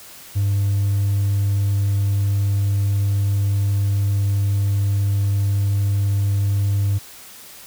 triangle tone, 100 Hz, G2, 35 cents sharp, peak -13 dBFS, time 0.35-6.99 s, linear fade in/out 20 ms, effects tanh soft clip ceiling -11 dBFS + white hiss -41 dBFS RMS until 7.66 s

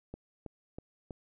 click train, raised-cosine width 2 ms, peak -28 dBFS, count 4, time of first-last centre 0.14-1.108 s, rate 3.1 Hz, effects none

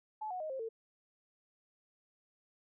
sine tone with pitch steps, 861 / 732.4 / 623 / 530 / 450.9 Hz, A5 / F#5 / D#5 / C5 / A4, -38 / -18 / +2 / +22 / +42 cents, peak -37 dBFS, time 0.21-0.69 s, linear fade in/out 10 ms, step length 96 ms, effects none

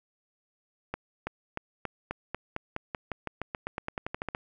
accelerating click train, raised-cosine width 0.5 ms, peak -17 dBFS, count 22, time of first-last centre 0.94-4.349 s, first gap 330 ms, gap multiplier 0.92, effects none

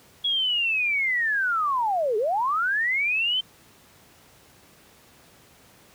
sine linear two-way sweep, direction down then up, 3362 to 402.7 to 3127 Hz, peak -21 dBFS, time 0.24-3.41 s, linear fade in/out 10 ms, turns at 2.17 s, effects pink hiss -54 dBFS RMS until 5.94 s + high-pass 80 Hz 12 dB/octave

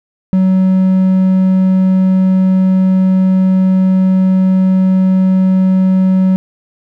triangle tone, 187.7 Hz, F#3, 25 cents sharp, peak -5 dBFS, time 0.33-6.36 s, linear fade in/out 0 ms, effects none

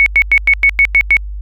sine tone bursts, 2217 Hz, C#7, in tune, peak -5 dBFS, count 8, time 0-1.168 s, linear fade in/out 0 ms, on 62 ms, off 96 ms, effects added 50 Hz sine -21 dBFS peak until 1.41 s

